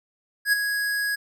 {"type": "tone with ADSR envelope", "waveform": "square", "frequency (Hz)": 1661.2, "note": "G#6", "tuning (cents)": 0, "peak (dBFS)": -16, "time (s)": [0.45, 1.16], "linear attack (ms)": 77, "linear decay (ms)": 14, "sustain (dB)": -8, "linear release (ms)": 15, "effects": []}